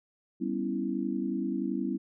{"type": "chord", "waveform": "sine", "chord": "C# half-diminished seventh", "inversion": "second", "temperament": "equal", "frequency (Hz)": [196, 246.9, 277.2, 329.6], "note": ["G3", "B3", "C#4", "E4"], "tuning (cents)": [0, 0, 0, 0], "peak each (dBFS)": -34, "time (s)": [0.4, 1.98], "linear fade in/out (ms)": 20, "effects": []}